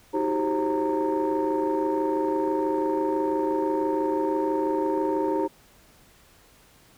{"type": "tone cluster", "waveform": "sine", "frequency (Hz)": [314.8, 367.2, 393.2, 532, 920], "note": ["D#4", "F#4", "G4", "C5", "A#5"], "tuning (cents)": [20, -13, 5, 29, -23], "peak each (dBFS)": [-26, -32, -26, -29, -28], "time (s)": [0.13, 5.48], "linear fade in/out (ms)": 20, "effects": ["tanh soft clip ceiling -16 dBFS", "pink hiss -56 dBFS RMS until 6.97 s"]}